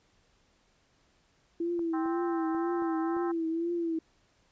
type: tone with vibrato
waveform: sine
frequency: 334.3 Hz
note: E4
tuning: 24 cents sharp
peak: -28 dBFS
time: 1.6-3.99 s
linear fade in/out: 5 ms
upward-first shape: triangle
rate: 2 Hz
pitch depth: 71 cents each way
type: clicks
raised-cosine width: 1 ms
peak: -33 dBFS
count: 5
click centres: 1.793 / 2.059 / 2.548 / 2.822 / 3.167 s
type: harmonic tone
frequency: 261.6 Hz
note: C4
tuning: in tune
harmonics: 3 / 4 / 5 / 6 / 7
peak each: -37 / -40 / -42 / -48 / -53 dBFS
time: 1.93-3.32 s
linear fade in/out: 10 ms
effects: pink hiss -68 dBFS RMS until 4.51 s + resampled to 16000 Hz